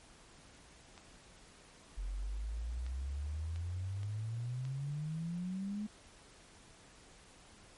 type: clicks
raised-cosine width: 0.2 ms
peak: -35 dBFS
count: 5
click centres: 0.978 / 2.865 / 3.56 / 4.032 / 4.652 s
type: exponential sweep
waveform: sine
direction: up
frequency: 43.65 to 214.1 Hz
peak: -36 dBFS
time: 1.97-5.87 s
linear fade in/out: 10 ms
effects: pink hiss -59 dBFS RMS until 7.77 s + MP3 48 kbps